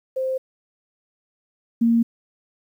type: tone pair in turn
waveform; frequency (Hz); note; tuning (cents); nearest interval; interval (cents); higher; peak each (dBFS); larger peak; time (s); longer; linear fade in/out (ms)
sine; 523 / 231.8; C5 / A#3; -1 / -10; octave + major second; 1409; first; -21 / -14; second; 0.16-0.38 / 1.81-2.03; neither; 10
effects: 9-bit